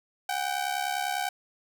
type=ring-modulated tone; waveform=sawtooth; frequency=766 Hz; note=G5; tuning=40 cents flat; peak=-21 dBFS; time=0.29-1.29 s; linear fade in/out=0 ms; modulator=35 Hz; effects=none